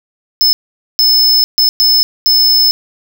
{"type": "tone bursts at uneven times", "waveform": "square", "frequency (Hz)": 5230, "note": "E8", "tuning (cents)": -15, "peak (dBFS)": -7, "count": 5, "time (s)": [[0.41, 0.53], [0.99, 1.44], [1.58, 1.69], [1.8, 2.03], [2.26, 2.71]], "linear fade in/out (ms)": 0, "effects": []}